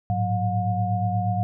sine tone cluster, 104.6 / 113 / 182.2 / 717 Hz, G#2 / A2 / F#3 / F5, +13 / +47 / -26 / +45 cents, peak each -24 / -30 / -29 / -26 dBFS, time 0.1-1.43 s, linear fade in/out 0 ms, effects none

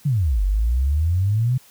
sine exponential two-way sweep, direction down then up, 156.3 to 46.25 to 131.6 Hz, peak -16 dBFS, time 0.05-1.58 s, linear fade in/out 10 ms, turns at 0.43 s, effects white hiss -51 dBFS RMS until 1.7 s

